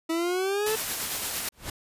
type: exponential sweep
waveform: 40% pulse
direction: up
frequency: 322.3 to 443.9 Hz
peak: -24 dBFS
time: 0.09-0.76 s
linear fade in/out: 10 ms
type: noise with tremolo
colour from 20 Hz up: white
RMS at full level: -29 dBFS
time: 0.66-1.49 s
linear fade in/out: 5 ms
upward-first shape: sine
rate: 8.8 Hz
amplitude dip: 30%
type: noise with exponential growth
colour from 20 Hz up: pink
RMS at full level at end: -29 dBFS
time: 1.52-1.7 s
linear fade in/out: 5 ms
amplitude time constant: 39 ms
effects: resampled to 32000 Hz